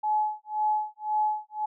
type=tone with tremolo; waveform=sine; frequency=852 Hz; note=G#5; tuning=44 cents sharp; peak=-21 dBFS; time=0.03-1.66 s; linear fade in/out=10 ms; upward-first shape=sine; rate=1.9 Hz; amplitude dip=100%; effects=none